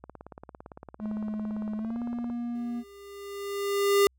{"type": "click train", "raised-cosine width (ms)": 1, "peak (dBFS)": -28, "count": 41, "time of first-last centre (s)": [0.04, 2.3], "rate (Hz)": 17.7}
{"type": "tone with pitch glide", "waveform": "triangle", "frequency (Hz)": [213.4, 238.2], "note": ["G#3", "A#3"], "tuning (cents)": [47, 38], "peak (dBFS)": -28, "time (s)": [0.99, 2.84], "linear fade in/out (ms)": 50, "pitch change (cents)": 191, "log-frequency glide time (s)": [1.77, 2]}
{"type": "tone with exponential growth", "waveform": "square", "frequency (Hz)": 401.2, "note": "G4", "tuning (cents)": 40, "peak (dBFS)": -18, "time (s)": [2.55, 4.07], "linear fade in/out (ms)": 1, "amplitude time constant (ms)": 330}
{"effects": ["added 64 Hz sine -63 dBFS peak until 4.18 s"]}